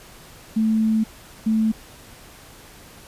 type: tone pair in turn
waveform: sine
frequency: 220 / 220 Hz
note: A3 / A3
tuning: 0 / 0 cents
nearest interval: unison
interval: 0 cents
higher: neither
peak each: -16 dBFS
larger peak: neither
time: 0.56-1.04 / 1.46-1.72 s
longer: first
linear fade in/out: 10 ms
effects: pink hiss -45 dBFS RMS until 3.07 s + resampled to 32000 Hz